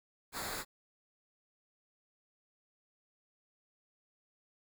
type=noise with comb filter; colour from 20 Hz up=pink; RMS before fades=-40 dBFS; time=0.32-0.65 s; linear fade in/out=50 ms; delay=0.34 ms; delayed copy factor=-0.7; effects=none